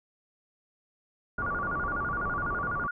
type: low-pass noise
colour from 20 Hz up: pink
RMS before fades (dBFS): -37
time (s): 1.38-2.87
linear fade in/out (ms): 5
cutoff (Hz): 1200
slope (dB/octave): 24
type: tone with vibrato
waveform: sine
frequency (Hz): 1282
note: E6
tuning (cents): -49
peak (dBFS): -29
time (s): 1.38-2.91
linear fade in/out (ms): 5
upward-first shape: square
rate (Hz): 12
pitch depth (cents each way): 190
effects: none